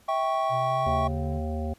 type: chord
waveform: triangle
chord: C# diminished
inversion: first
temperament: equal with one note detuned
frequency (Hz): 650.6 / 784 / 1108.7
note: E5 / G5 / C#6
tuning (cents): -23 / 0 / 0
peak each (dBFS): -26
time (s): 0.08-1.08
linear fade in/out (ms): 10
type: exponential sweep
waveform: triangle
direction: up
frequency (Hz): 124.8 to 147.8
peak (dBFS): -30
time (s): 0.49-1.42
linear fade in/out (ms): 50
type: harmonic tone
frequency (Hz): 77.78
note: D#2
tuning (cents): 0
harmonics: 1 / 3 / 5 / 7 / 9 / 10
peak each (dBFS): -29 / -34 / -39 / -38 / -39 / -44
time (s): 0.86-1.74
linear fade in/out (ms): 10
effects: pink hiss -59 dBFS RMS until 1.78 s + resampled to 32000 Hz